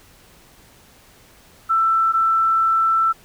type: tone pair in turn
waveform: sine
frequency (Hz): 1331 / 1331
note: E6 / E6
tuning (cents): +16 / +16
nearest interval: unison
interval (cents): 0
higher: neither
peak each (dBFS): -14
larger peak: neither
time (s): 1.69-2.13 / 2.13-3.13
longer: second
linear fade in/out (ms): 20
effects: pink hiss -50 dBFS RMS until 3.24 s